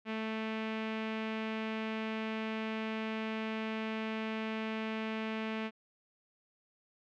sawtooth tone with low-pass filter, 220 Hz, A3, in tune, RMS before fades -37 dBFS, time 0.05-5.71 s, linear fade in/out 50 ms, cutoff 2600 Hz, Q 2.3, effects none

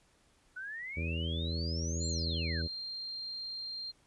sine exponential two-way sweep, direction up then down, 1466 to 7459 to 1466 Hz, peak -39 dBFS, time 0.56-2.62 s, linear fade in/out 10 ms, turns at 2.08 s
harmonic tone, 82.3 Hz, E2, 2 cents flat, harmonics 1 / 2 / 3 / 4 / 5 / 6 / 7, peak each -34 / -40 / -44 / -46 / -48 / -50 / -51 dBFS, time 0.96-2.68 s, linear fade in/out 20 ms
sine tone, 4186 Hz, C8, in tune, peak -38 dBFS, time 2-3.92 s, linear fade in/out 20 ms
effects pink hiss -68 dBFS RMS until 4.06 s + resampled to 24000 Hz

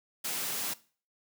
white high-pass noise, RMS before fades -34 dBFS, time 0.24-0.74 s, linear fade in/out 10 ms, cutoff 110 Hz, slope 96 dB/octave, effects noise-tail reverb RT60 0.4 s tail -19 dB re dry

